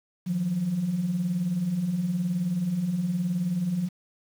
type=beating tone pair; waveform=sine; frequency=160.1 / 179.1 Hz; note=D#3 / F3; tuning=+50 / +44 cents; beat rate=19 Hz; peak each=-32 / -24 dBFS; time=0.26-3.89 s; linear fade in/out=20 ms; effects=tanh soft clip ceiling -18 dBFS + 8-bit